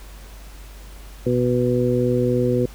harmonic tone, 123.47 Hz, B2, in tune, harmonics 1 / 2 / 3 / 4, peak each -22 / -22 / -22 / -22 dBFS, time 1.26-2.66 s, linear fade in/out 5 ms, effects added 49 Hz sine -37 dBFS peak until 2.74 s + pink hiss -46 dBFS RMS until 2.74 s

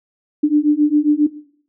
sine beating tone pair, 293.7 / 301.1 Hz, D4 / D4, 0 / +43 cents, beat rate 7.4 Hz, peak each -14 dBFS, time 0.43-1.27 s, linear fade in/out 10 ms, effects noise-tail reverb RT60 0.6 s tail -17 dB re dry

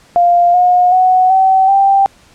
sine tone with pitch steps, 698.5 / 719.4 / 740.9 / 763 / 785.9 Hz, F5 / F#5 / F#5 / G5 / G5, 0 / -49 / +2 / -47 / +4 cents, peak -6 dBFS, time 0.16-2.06 s, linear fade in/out 0 ms, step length 380 ms, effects pink hiss -46 dBFS RMS until 2.34 s + low-pass 9000 Hz 12 dB/octave

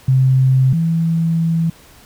sine tone pair in turn, 131.2 / 164.78 Hz, C3 / E3, +5 / 0 cents, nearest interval major third, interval 395 cents, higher second, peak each -9 / -13 dBFS, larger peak first, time 0.08-0.73 / 0.73-1.7 s, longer second, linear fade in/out 5 ms, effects pink hiss -45 dBFS RMS until 2.05 s

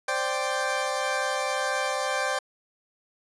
20% pulse chord, C suspended second, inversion none, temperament equal, 523.3 / 587.3 / 784 Hz, C5 / D5 / G5, 0 / 0 / 0 cents, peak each -25 dBFS, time 0.08-2.39 s, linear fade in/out 5 ms, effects resampled to 22050 Hz

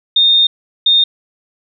sine tone pair in turn, 3661 / 3661 Hz, A#7 / A#7, -32 / -32 cents, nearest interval unison, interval 0 cents, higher neither, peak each -7 dBFS, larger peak neither, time 0.16-0.47 / 0.86-1.04 s, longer first, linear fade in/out 5 ms, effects none

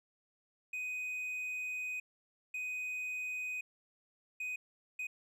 triangle tone bursts at uneven times, 2500 Hz, D#7, 8 cents sharp, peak -35 dBFS, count 4, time 0.73-2 / 2.54-3.61 / 4.4-4.56 / 4.99-5.07 s, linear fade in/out 5 ms, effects none

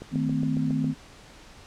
click train, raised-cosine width 2 ms, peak -24 dBFS, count 7, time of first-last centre 0.02-0.844 s, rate 7.28 Hz
sine chord, A diminished, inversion second, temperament equal with one note detuned, 155.56 / 220 / 256.7 Hz, Eb3 / A3 / C4, 0 / 0 / -33 cents, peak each -27 / -30 / -26 dBFS, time 0.11-0.95 s, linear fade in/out 50 ms
effects pink hiss -49 dBFS RMS until 1.66 s + low-pass 7000 Hz 12 dB/octave

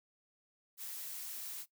blue noise, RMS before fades -44 dBFS, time 0.77-1.66 s, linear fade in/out 50 ms, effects noise-tail reverb RT60 0.1 s tail -17 dB re dry

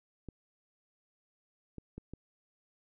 clicks, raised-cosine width 3 ms, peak -30 dBFS, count 4, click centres 0.287 / 1.783 / 1.98 / 2.136 s, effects none

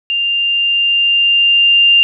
sine tone with level ramp, 2794 Hz, F7, in tune, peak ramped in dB -13 to -5 dBFS, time 0.1-2.03 s, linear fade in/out 0 ms, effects none

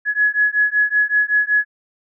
sine beating tone pair, 1686 / 1691.3 Hz, G#6 / G#6, +26 / +31 cents, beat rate 5.3 Hz, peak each -17 dBFS, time 0.05-1.65 s, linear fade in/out 50 ms, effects none

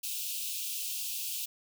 white high-pass noise, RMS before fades -36 dBFS, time 0.03-1.46 s, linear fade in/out 10 ms, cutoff 2500 Hz, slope 96 dB/octave, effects none

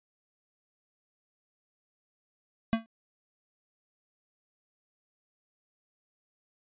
square tone with exponential decay, 225.6 Hz, A3, 44 cents sharp, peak -20 dBFS, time 2.73-2.86 s, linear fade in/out 0 ms, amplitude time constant 27 ms, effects resampled to 8000 Hz

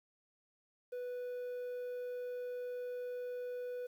triangle tone with quantisation, 493.9 Hz, B4, in tune, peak -37 dBFS, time 0.92-3.87 s, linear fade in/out 10 ms, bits 11, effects none

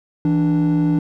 triangle tone pair together, 164.8 / 294.1 Hz, E3 / D4, 0 / +3 cents, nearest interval minor seventh, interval 1003 cents, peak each -14 dBFS, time 0.25-0.99 s, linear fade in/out 2 ms, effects tanh soft clip ceiling -8 dBFS

